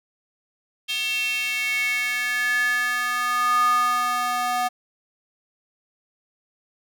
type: tone with high-pass filter sweep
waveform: square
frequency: 245.6 Hz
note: B3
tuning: 9 cents flat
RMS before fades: -23 dBFS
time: 0.88-4.69 s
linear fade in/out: 20 ms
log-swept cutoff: 3000 to 870 Hz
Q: 6.8
effects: none